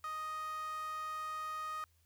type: tone with high-pass filter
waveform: sawtooth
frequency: 623 Hz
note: D#5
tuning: 2 cents sharp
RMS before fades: -41 dBFS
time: 0.04-1.84 s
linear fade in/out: 0 ms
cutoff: 1300 Hz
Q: 8
effects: added 82 Hz sine -69 dBFS peak until 2.05 s + white hiss -75 dBFS RMS until 2.05 s